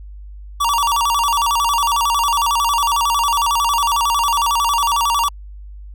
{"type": "tone with vibrato", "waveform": "square", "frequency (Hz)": 1034, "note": "C6", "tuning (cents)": -21, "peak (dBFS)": -15, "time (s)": [0.6, 5.29], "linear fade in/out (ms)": 10, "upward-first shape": "square", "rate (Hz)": 11, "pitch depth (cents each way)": 180, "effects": ["added 50 Hz sine -32 dBFS peak until 5.94 s"]}